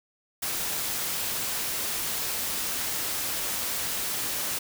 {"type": "noise", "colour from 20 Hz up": "white", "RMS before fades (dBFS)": -30, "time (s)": [0.42, 4.59], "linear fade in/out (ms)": 10, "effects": []}